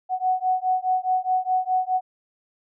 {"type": "beating tone pair", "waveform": "sine", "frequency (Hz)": [740, 744.8], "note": ["F#5", "F#5"], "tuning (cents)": [0, 11], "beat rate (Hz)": 4.8, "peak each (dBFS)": -23, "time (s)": [0.09, 2.01], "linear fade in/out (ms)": 50, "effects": []}